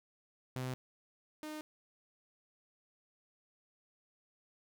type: tone pair in turn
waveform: sawtooth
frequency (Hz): 128.2 / 306.4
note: C3 / D#4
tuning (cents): -35 / -27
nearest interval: octave + minor third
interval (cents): 1508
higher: second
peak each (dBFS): -33 / -38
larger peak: first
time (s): 0.56-0.74 / 1.43-1.61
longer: neither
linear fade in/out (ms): 0
effects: none